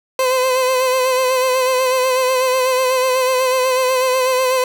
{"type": "tone with vibrato", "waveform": "30% pulse", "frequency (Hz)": 514, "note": "C5", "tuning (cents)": -31, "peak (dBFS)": -11, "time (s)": [0.19, 4.64], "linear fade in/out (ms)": 2, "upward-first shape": "sine", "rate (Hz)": 8.1, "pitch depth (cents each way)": 36, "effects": []}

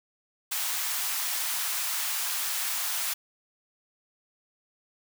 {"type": "high-pass noise", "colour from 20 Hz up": "white", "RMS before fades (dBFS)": -30, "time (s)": [0.51, 3.14], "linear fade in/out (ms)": 10, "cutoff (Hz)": 760, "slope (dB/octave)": 24, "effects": []}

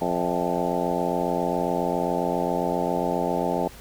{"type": "harmonic tone with a mistuned harmonic", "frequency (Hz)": 87.4, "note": "F2", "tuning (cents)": 2, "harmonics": [2, 3, 4, 5, 6, 7, 8, 9, 10], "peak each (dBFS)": [-31, -31, -31, -31, -31, -31, -31, -31, -31], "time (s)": [0.01, 3.68], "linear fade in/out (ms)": 5, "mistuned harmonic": 8, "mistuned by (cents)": -70, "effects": ["added 54 Hz sine -46 dBFS peak until 3.8 s", "pink hiss -46 dBFS RMS until 3.8 s"]}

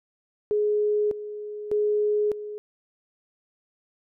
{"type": "tone with tremolo", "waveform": "sine", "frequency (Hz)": 419.2, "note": "G#4", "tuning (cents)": 16, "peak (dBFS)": -20, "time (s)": [0.51, 2.58], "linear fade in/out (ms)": 0, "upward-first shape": "square", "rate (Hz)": 0.83, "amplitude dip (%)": 75, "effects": []}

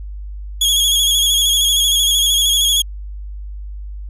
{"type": "tone with vibrato", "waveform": "sawtooth", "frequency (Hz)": 3322, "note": "G#7", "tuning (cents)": 0, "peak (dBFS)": -9, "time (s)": [0.61, 2.82], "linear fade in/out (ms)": 5, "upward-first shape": "square", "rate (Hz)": 13, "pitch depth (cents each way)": 34, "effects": ["added 50 Hz sine -26 dBFS peak until 4.09 s", "resampled to 32000 Hz"]}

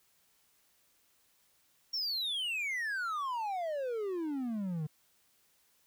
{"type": "exponential sweep", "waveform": "triangle", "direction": "down", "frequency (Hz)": [5588, 147.1], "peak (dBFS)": -31, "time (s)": [1.93, 4.87], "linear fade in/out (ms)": 10, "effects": ["white hiss -70 dBFS RMS until 5.86 s"]}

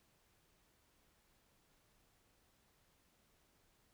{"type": "silence", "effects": ["pink hiss -74 dBFS RMS until 3.93 s"]}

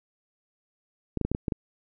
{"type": "clicks", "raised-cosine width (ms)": 3, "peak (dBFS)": -14, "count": 7, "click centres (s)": [1.173, 1.213, 1.25, 1.316, 1.349, 1.482, 1.522], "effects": []}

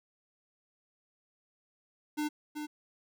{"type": "tone with echo", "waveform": "square", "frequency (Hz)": 299.8, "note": "D4", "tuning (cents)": 36, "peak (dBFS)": -31, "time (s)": [2.17, 2.29], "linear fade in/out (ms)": 20, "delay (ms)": 380, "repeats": 1, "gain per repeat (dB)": -6, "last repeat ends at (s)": 2.67, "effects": []}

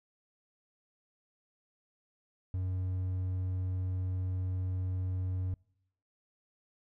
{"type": "tone", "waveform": "triangle", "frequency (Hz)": 92.5, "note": "F#2", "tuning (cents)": 0, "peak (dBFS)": -29, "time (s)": [2.54, 5.54], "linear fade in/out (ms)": 0, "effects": ["noise-tail reverb RT60 0.8 s tail -26 dB re dry"]}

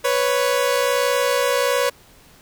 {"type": "tone pair together", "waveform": "sawtooth", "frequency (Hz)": [493.9, 555.2], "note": ["B4", "C#5"], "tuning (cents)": [0, 3], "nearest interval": "major second", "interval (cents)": 203, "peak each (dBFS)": -16, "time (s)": [0.04, 1.9], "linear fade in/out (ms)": 10, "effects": ["pink hiss -50 dBFS RMS until 2.41 s"]}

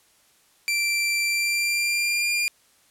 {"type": "tone with pitch glide", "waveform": "sawtooth", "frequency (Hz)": [2350, 2402], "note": ["D7", "D7"], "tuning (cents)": [1, 38], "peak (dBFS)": -18, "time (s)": [0.68, 2.48], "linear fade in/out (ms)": 0, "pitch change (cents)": 37, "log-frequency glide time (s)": [1.25, 2.32], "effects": ["white hiss -60 dBFS RMS until 2.9 s", "low-pass 12000 Hz 12 dB/octave"]}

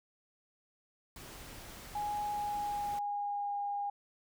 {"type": "noise", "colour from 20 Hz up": "pink", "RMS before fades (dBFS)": -49, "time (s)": [1.16, 2.99], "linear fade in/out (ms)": 2}
{"type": "tone with pitch glide", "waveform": "sine", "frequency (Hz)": [830.6, 811.6], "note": ["G#5", "G#5"], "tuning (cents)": [0, -40], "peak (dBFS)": -33, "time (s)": [1.95, 3.9], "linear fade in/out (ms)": 5, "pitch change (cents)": -40, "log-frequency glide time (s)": [2.24, 3.58]}
{"effects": []}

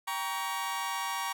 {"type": "chord", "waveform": "sawtooth", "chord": "G diminished", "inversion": "none", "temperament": "just", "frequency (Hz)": [784, 940.8, 1128.9], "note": ["G5", "Bb5", "Db6"], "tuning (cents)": [0, 16, 31], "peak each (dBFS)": [-35, -31, -32], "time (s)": [0.07, 1.33], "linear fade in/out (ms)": 10, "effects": []}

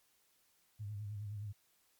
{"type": "tone with vibrato", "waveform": "sine", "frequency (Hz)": 103.83, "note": "G#2", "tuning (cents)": 0, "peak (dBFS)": -40, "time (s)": [0.79, 1.53], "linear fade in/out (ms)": 20, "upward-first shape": "sine", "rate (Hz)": 9.6, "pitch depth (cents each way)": 66, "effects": ["white hiss -73 dBFS RMS until 1.99 s", "MP3 96 kbps"]}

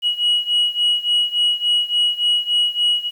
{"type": "beating tone pair", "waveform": "sine", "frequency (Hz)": [2909, 2912.5], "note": ["F#7", "F#7"], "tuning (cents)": [-30, -28], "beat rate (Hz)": 3.5, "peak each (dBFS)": [-16, -18], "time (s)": [0.02, 3.11], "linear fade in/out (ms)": 50, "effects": ["tanh soft clip ceiling -11 dBFS", "8-bit"]}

